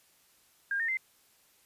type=tone with pitch steps; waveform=sine; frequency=1610 / 1828.2 / 2076 Hz; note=G6 / A#6 / C7; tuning=+46 / -34 / -14 cents; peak=-28 dBFS; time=0.71-0.971 s; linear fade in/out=2 ms; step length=87 ms; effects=white hiss -65 dBFS RMS until 1.65 s + resampled to 32000 Hz